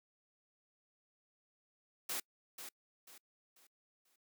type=noise with echo; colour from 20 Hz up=white; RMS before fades=-39 dBFS; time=2.09-2.2 s; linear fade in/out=5 ms; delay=490 ms; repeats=4; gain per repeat=-9 dB; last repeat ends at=4.16 s; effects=noise-tail reverb RT60 0.1 s tail -26 dB re dry + high-pass 200 Hz 12 dB/octave